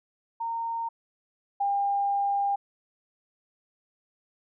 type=tone pair in turn; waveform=sine; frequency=920 / 801.4 Hz; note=A#5 / G5; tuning=-23 / +38 cents; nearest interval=major second; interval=239 cents; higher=first; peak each=-28 / -23 dBFS; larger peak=second; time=0.4-0.89 / 1.6-2.56 s; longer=second; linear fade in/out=10 ms; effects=none